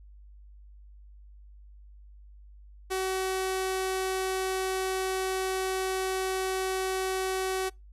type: tone with low-pass filter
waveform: sawtooth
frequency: 377.7 Hz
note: F#4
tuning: 36 cents sharp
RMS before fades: -30 dBFS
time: 2.9-7.7 s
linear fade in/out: 20 ms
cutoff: 11000 Hz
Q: 1.4
effects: noise-tail reverb RT60 0.2 s tail -24 dB re dry + added 50 Hz sine -48 dBFS peak until 7.92 s